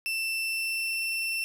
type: tone with pitch glide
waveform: 35% pulse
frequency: 2670 to 2690 Hz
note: E7 to E7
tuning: +22 to +34 cents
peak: -26 dBFS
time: 0.06-1.44 s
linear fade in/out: 0 ms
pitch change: +12 cents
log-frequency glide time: 0.41-1.01 s
effects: none